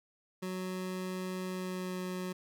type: tone with pitch glide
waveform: 25% pulse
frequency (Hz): 185 to 183.19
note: F#3 to F#3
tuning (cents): 0 to -17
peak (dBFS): -32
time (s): 0.42-2.33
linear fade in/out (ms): 10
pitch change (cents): -17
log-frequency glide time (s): 1.45-2.01
effects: none